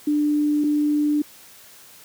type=tone pair in turn; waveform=sine; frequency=296.6 / 296.6 Hz; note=D4 / D4; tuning=+17 / +17 cents; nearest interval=unison; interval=0 cents; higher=neither; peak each=-17 dBFS; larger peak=neither; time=0.07-0.64 / 0.64-1.22 s; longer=second; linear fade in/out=5 ms; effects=white hiss -47 dBFS RMS until 2.04 s + high-pass 80 Hz 12 dB/octave